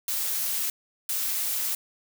blue noise bursts at uneven times, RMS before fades -28 dBFS, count 2, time 0.08-0.7 / 1.09-1.75 s, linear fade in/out 2 ms, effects none

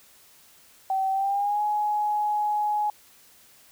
sine tone with pitch glide, 769 to 838.6 Hz, G5 to G#5, -33 to +17 cents, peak -22 dBFS, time 0.9-2.9 s, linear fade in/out 2 ms, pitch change +150 cents, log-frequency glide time 1.11-1.62 s, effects white hiss -55 dBFS RMS until 3.71 s

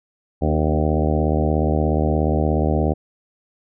harmonic tone with a mistuned harmonic, 76.9 Hz, D#2, 20 cents flat, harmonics 1 / 2 / 3 / 4 / 5 / 6 / 7 / 8 / 9 / 10, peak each -20 / -23 / -25 / -26 / -27 / -28 / -28 / -29 / -30 / -30 dBFS, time 0.41-2.94 s, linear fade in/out 20 ms, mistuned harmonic 4, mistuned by -25 cents, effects none

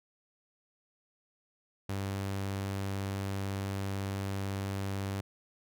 sawtooth tone, 98 Hz, G2, in tune, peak -29 dBFS, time 1.89-5.21 s, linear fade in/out 5 ms, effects none

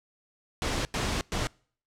pink noise bursts at uneven times, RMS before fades -29 dBFS, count 3, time 0.62-0.85 / 0.94-1.21 / 1.32-1.47 s, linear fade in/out 0 ms, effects noise-tail reverb RT60 0.5 s tail -26 dB re dry + low-pass 7000 Hz 12 dB/octave

